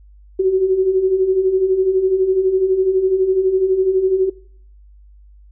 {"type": "beating tone pair", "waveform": "sine", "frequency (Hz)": [367.9, 379.9], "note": ["F#4", "F#4"], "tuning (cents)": [-10, 46], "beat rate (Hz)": 12, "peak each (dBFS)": [-20, -13], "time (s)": [0.39, 4.3], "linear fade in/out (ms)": 10, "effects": ["noise-tail reverb RT60 0.6 s tail -22 dB re dry", "added 50 Hz sine -42 dBFS peak until 5.51 s"]}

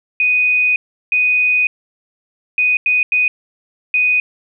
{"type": "tone bursts at uneven times", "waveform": "sine", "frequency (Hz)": 2489, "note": "D#7", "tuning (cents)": 0, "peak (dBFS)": -11, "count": 6, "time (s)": [[0.2, 0.76], [1.12, 1.67], [2.58, 2.77], [2.86, 3.03], [3.12, 3.28], [3.94, 4.2]], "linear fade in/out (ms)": 2, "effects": []}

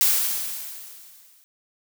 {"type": "noise with exponential decay", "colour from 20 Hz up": "blue", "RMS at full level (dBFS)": -17, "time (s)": [0.01, 1.44], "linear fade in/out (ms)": 0, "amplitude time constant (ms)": 310, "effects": []}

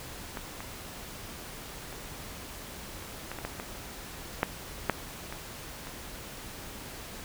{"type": "clicks", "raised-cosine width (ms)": 0.5, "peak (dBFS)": [-20, -24, -26, -28, -21, -22, -18, -21, -9, -8, -22, -27], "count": 12, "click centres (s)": [0.372, 0.605, 1.927, 3.024, 3.316, 3.387, 3.45, 3.599, 4.431, 4.897, 5.325, 5.871], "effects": ["pink hiss -43 dBFS RMS until 7.24 s"]}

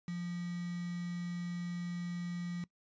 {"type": "tone with quantisation", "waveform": "sine", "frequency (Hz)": 174.61, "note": "F3", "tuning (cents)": 0, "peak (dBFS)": -36, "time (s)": [0.08, 2.64], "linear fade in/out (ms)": 2, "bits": 8, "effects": ["noise-tail reverb RT60 0.1 s tail -21 dB re dry", "resampled to 16000 Hz"]}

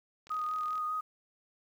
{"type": "click train", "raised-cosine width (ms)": 0.2, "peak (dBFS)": -35, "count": 22, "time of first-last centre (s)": [0.27, 0.78], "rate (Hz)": 41.2}
{"type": "tone with vibrato", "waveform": "sine", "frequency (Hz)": 1244, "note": "D#6", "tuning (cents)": -1, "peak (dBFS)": -31, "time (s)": [0.3, 1.01], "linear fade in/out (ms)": 10, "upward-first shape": "sine", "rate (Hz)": 5, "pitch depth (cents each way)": 16}
{"effects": ["10-bit"]}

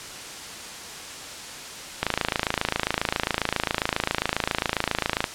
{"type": "click train", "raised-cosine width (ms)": 0.3, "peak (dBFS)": -5, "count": 89, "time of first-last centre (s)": [2.03, 5.242], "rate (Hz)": 27.4, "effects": ["white hiss -37 dBFS RMS until 5.34 s", "low-pass 8000 Hz 12 dB/octave"]}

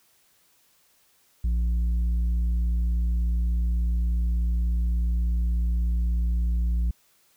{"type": "tone with tanh clipping", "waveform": "sine", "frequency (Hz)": 58.27, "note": "A#1", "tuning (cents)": 0, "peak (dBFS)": -22, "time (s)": [1.44, 6.91], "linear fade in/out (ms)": 5, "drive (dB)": 5, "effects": ["white hiss -63 dBFS RMS until 7.36 s"]}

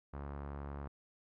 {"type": "tone with low-pass filter", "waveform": "sawtooth", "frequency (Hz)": 70.8, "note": "C#2", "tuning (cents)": 37, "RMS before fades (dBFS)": -44, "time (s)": [0.13, 0.88], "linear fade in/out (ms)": 10, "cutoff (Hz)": 1200, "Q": 1.7, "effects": []}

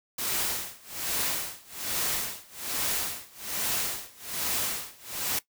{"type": "noise with tremolo", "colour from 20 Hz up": "white", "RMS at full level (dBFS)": -28, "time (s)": [0.18, 5.39], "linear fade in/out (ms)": 5, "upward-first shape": "sine", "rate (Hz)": 1.2, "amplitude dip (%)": 95, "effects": ["noise-tail reverb RT60 0.1 s tail -17 dB re dry"]}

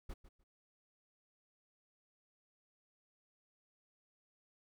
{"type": "noise with echo", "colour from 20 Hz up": "brown", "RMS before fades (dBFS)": -42, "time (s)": [0.09, 0.14], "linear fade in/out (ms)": 10, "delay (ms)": 150, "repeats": 2, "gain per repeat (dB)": -14, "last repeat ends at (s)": 0.44, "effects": []}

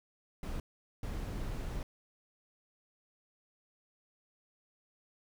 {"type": "noise bursts at uneven times", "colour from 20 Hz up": "brown", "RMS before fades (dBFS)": -38, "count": 2, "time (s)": [[0.43, 0.6], [1.03, 1.83]], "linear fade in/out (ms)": 2, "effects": []}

